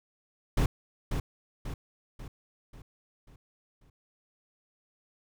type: noise with echo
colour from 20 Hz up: brown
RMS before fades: -23 dBFS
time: 0.57-0.66 s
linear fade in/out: 5 ms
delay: 540 ms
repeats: 6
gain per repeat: -6 dB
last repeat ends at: 3.9 s
effects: none